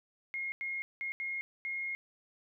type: tone bursts at uneven times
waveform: sine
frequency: 2147 Hz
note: C7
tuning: 44 cents sharp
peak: -34 dBFS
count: 5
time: 0.34-0.52 / 0.61-0.82 / 1.01-1.12 / 1.2-1.41 / 1.65-1.95 s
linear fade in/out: 0 ms
effects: none